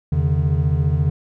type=tone cluster; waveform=triangle; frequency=82.3 / 136 / 150.6 Hz; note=E2 / C#3 / D3; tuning=-2 / -33 / +44 cents; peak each=-18 dBFS; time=0.12-1.1 s; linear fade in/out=5 ms; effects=none